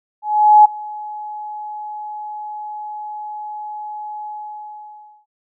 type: tone with ADSR envelope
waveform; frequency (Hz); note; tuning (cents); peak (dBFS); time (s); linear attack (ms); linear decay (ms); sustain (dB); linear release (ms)
sine; 845; G#5; +30; -3; 0.22-5.26; 430; 10; -23; 1000
effects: none